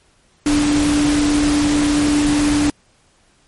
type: tone in noise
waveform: sine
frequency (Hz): 293.7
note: D4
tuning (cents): 0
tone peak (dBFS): -13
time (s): 0.46-2.7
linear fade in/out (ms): 2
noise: pink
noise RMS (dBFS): -22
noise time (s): 0.46-2.7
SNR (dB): +6
effects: pink hiss -56 dBFS RMS until 3.47 s + MP3 48 kbps